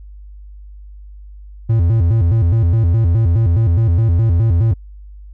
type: tone with vibrato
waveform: triangle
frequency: 98 Hz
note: G2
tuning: in tune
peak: -8 dBFS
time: 1.69-4.74 s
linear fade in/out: 10 ms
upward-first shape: square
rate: 4.8 Hz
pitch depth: 250 cents each way
effects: added 50 Hz sine -33 dBFS peak until 5.33 s